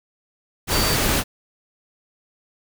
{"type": "tone in noise", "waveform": "sine", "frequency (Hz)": 4605, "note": "D8", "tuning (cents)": -35, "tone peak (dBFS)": -25, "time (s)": [0.7, 0.98], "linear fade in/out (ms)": 50, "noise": "pink", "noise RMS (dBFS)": -20, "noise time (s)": [0.67, 1.24], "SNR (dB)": -8, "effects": []}